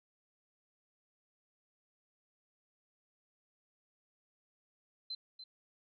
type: tone with echo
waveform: sine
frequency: 4085 Hz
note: C8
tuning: 42 cents flat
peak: -38 dBFS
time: 5.1-5.15 s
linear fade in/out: 5 ms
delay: 290 ms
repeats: 1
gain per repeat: -9 dB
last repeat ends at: 5.44 s
effects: none